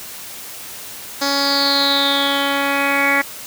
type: tone with low-pass filter sweep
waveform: 10% pulse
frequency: 279.6 Hz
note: C#4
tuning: 15 cents sharp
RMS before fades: -17 dBFS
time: 1.21-3.22 s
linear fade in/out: 10 ms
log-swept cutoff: 5500 to 2100 Hz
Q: 9.6
effects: white hiss -33 dBFS RMS until 3.46 s + high-pass 60 Hz 12 dB/octave